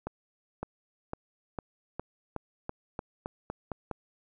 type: accelerating click train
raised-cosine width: 1 ms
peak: -20 dBFS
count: 12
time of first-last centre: 0.07-3.913 s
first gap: 560 ms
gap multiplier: 0.9
effects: none